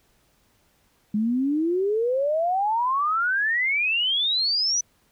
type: exponential sweep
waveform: sine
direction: up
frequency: 205.5 to 6030 Hz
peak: -20 dBFS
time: 1.14-4.81 s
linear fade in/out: 5 ms
effects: pink hiss -64 dBFS RMS until 5.11 s